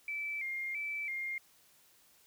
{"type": "tone with vibrato", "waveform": "sine", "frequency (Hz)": 2217, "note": "C#7", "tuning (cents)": 0, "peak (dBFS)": -35, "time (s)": [0.08, 1.38], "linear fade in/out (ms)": 2, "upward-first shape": "square", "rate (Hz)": 1.5, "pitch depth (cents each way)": 77, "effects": ["white hiss -65 dBFS RMS until 2.26 s"]}